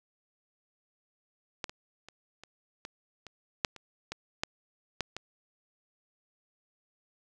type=clicks; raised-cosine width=0.2 ms; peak=-16 / -25 / -30 / -30 / -23 / -28 / -8 / -29 / -19 / -12 / -13 / -20 dBFS; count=12; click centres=1.642 / 1.695 / 2.086 / 2.436 / 2.851 / 3.267 / 3.648 / 3.763 / 4.12 / 4.435 / 5.007 / 5.166 s; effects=none